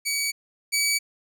15% pulse tone pair in turn, 2269 / 2279 Hz, C#7 / C#7, +40 / +47 cents, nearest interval unison, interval 7 cents, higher second, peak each -17 / -14 dBFS, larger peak second, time 0.05-0.32 / 0.72-0.99 s, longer neither, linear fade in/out 20 ms, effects none

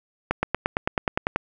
accelerating click train, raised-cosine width 0.5 ms, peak -6 dBFS, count 11, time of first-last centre 0.31-1.36 s, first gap 120 ms, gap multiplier 0.97, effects none

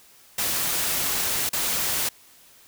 white noise with dropouts, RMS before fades -25 dBFS, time 0.38-2.09 s, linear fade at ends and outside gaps 5 ms, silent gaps 1.492-1.531 s, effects white hiss -53 dBFS RMS until 2.67 s

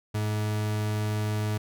40% pulse tone, 106.3 Hz, G#2, 41 cents sharp, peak -25 dBFS, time 0.14-1.58 s, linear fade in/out 10 ms, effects none

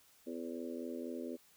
harmonic tone with a mistuned harmonic, 84.1 Hz, E2, 35 cents sharp, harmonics 3 / 4 / 5 / 6 / 7, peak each -43 / -45 / -47 / -49 / -50 dBFS, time 0.26-1.37 s, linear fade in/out 20 ms, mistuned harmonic 7, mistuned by -34 cents, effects white hiss -66 dBFS RMS until 1.56 s

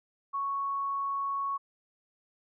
sine tone, 1108.7 Hz, C#6, in tune, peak -29 dBFS, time 0.33-1.58 s, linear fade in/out 20 ms, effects none

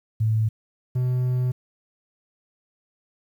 sine / triangle tone pair in turn, 110 / 126.01 Hz, A2 / B2, 0 / +35 cents, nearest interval major second, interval 235 cents, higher second, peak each -18 dBFS, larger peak neither, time 0.2-0.49 / 0.95-1.52 s, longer second, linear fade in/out 10 ms, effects 9-bit

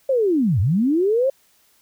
sine linear two-way sweep, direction down then up, 554.4 to 85.1 to 554.4 Hz, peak -15 dBFS, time 0.09-1.3 s, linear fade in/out 5 ms, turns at 0.6 s, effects white hiss -59 dBFS RMS until 1.81 s

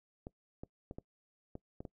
clicks, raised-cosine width 2 ms, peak -30 dBFS, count 7, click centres 0.269 / 0.635 / 0.911 / 0.985 / 1.554 / 1.805 / 1.852 s, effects noise-tail reverb RT60 0.1 s tail -22 dB re dry

